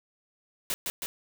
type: noise with echo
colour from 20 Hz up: white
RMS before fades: -30 dBFS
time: 0.7-0.74 s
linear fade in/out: 0 ms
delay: 160 ms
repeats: 2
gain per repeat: -2 dB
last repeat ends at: 1.06 s
effects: none